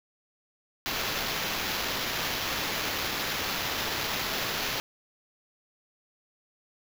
blue noise with sample-and-hold, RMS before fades -31 dBFS, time 0.86-4.8 s, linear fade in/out 0 ms, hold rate 8820 Hz, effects none

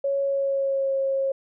sine tone with pitch glide, 554.4 to 541.4 Hz, C#5 to C#5, 0 to -41 cents, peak -21 dBFS, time 0.04-1.32 s, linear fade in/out 5 ms, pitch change -41 cents, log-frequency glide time 0.21-0.94 s, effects none

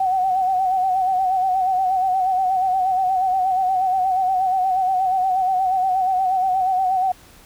sine tone with vibrato, 751 Hz, F#5, 26 cents sharp, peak -16 dBFS, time 0-7.12 s, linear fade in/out 5 ms, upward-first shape sine, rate 8.4 Hz, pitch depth 53 cents each way, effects pink hiss -48 dBFS RMS until 7.45 s

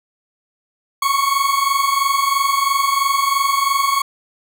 40% pulse tone pair together, 1094 / 1117 Hz, C#6 / C#6, -23 / +13 cents, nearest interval unison, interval 36 cents, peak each -17 dBFS, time 1.02-4.02 s, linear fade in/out 5 ms, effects none

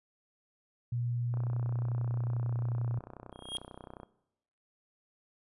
sine tone with pitch glide, 120.1 to 118.65 Hz, B2 to A#2, -48 to +31 cents, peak -30 dBFS, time 0.92-2.99 s, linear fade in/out 5 ms, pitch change -21 cents, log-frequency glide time 1.39-2.76 s
click train, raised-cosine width 1 ms, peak -31 dBFS, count 85, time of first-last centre 1.34-4.032 s, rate 31.2 Hz
square tone with exponential growth, 3255 Hz, G#7, 36 cents flat, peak -31 dBFS, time 3.32-3.57 s, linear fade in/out 0 ms, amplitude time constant 53 ms
effects noise-tail reverb RT60 0.9 s tail -20 dB re dry + resampled to 24000 Hz

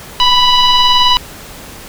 sine tone with frequency modulation, 1975.5 Hz, B6, in tune, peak -6 dBFS, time 0.2-1.17 s, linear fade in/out 0 ms, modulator 983 Hz, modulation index 2.2, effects pink hiss -32 dBFS RMS until 1.88 s

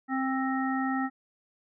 harmonic tone with a mistuned harmonic, 264.1 Hz, C4, 16 cents sharp, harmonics 1 / 3 / 5 / 7, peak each -28 / -33 / -35 / -36 dBFS, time 0.08-1.1 s, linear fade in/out 50 ms, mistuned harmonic 7, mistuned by +17 cents, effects none

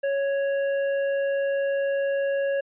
sine tone with hard clipping, 554.4 Hz, C#5, in tune, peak -24 dBFS, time 0.03-2.61 s, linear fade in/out 10 ms, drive 8 dB, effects resampled to 8000 Hz

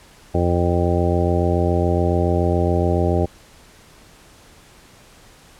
harmonic tone, 87.1 Hz, F2, 4 cents flat, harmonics 1 / 2 / 3 / 4 / 5 / 6 / 7 / 9, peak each -19 / -24 / -27 / -23 / -25 / -28 / -25 / -27 dBFS, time 0.34-3.26 s, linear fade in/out 10 ms, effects pink hiss -48 dBFS RMS until 5.59 s + low-pass 11000 Hz 12 dB/octave

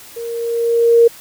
sine tone with level ramp, 466.2 Hz, A#4, in tune, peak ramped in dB -24 to -4 dBFS, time 0.16-1.08 s, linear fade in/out 10 ms, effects white hiss -39 dBFS RMS until 1.2 s

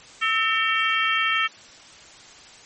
harmonic tone with a mistuned harmonic, 453 Hz, A#4, 50 cents flat, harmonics 3 / 4 / 5 / 6 / 7, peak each -24 / -25 / -26 / -27 / -27 dBFS, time 0.21-1.48 s, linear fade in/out 20 ms, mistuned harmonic 3, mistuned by -67 cents, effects white hiss -46 dBFS RMS until 2.65 s + MP3 32 kbps

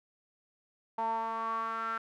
sawtooth tone with band-pass filter sweep, 225.6 Hz, A3, 44 cents sharp, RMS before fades -34 dBFS, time 0.98-1.98 s, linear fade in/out 5 ms, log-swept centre 860 to 1400 Hz, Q 7.9, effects none

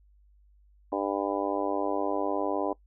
harmonic tone, 99.6 Hz, G2, 28 cents sharp, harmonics 3 / 4 / 5 / 6 / 7 / 8 / 9 / 10, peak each -32 / -34 / -35 / -33 / -37 / -35 / -42 / -37 dBFS, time 0.92-2.73 s, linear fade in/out 5 ms, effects noise-tail reverb RT60 0.1 s tail -21 dB re dry + added 50 Hz sine -57 dBFS peak until 2.86 s

